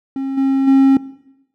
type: tone with level steps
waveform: triangle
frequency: 269.8 Hz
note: C#4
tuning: 47 cents flat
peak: -17 / -10 / -5 dBFS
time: 0.16-0.97 s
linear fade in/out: 2 ms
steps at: 0.37 / 0.67 s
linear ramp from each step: 10 ms
effects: noise-tail reverb RT60 0.9 s tail -19 dB re dry